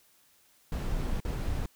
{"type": "noise with dropouts", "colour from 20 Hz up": "brown", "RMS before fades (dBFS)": -31, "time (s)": [0.72, 1.66], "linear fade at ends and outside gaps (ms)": 2, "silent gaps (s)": [1.203, 1.25], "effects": ["white hiss -64 dBFS RMS until 1.75 s"]}